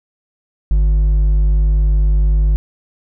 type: tone with hard clipping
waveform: sine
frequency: 50.7 Hz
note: G#1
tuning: 41 cents flat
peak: -11 dBFS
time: 0.71-2.56 s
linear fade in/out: 0 ms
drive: 4 dB
effects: none